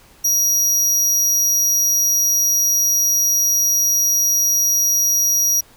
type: tone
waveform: 40% pulse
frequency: 5750 Hz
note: F8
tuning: 50 cents sharp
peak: -13 dBFS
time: 0.24-5.61 s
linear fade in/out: 10 ms
effects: pink hiss -49 dBFS RMS until 5.76 s